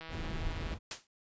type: click train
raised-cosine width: 0.3 ms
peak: -30 dBFS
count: 119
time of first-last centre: 0.01-0.738 s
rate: 162 Hz
type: noise with tremolo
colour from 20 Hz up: brown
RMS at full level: -36 dBFS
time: 0.08-0.79 s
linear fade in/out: 50 ms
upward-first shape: sine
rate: 19 Hz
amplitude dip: 25%
type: noise with exponential decay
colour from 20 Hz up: white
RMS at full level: -34 dBFS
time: 0.91-1.07 s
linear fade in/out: 2 ms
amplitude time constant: 33 ms
effects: resampled to 16000 Hz